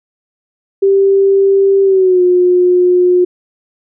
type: tone with pitch glide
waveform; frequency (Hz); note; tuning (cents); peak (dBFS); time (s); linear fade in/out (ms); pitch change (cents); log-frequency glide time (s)
sine; 392 to 359.5; G4 to F#4; 0 to -50; -6; 0.82-3.25; 10; -150; 1.83-2.22
effects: none